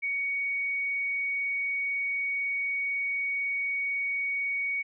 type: tone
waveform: sine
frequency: 2239 Hz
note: C#7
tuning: 17 cents sharp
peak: -27 dBFS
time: 0.02-4.83 s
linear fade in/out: 20 ms
effects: none